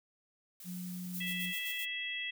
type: noise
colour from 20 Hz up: blue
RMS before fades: -50 dBFS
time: 0.6-1.78 s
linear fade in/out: 2 ms
type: tone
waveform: sine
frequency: 180.2 Hz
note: F#3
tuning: 45 cents flat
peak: -39 dBFS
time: 0.64-1.54 s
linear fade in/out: 50 ms
type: noise bursts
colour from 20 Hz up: violet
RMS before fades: -42 dBFS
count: 6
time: 1.13-1.857 s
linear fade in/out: 20 ms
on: 82 ms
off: 47 ms
type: harmonic tone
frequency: 659.3 Hz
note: E5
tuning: in tune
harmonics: 3 / 4 / 5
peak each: -40 / -40 / -40 dBFS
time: 1.2-2.31 s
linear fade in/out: 10 ms
effects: none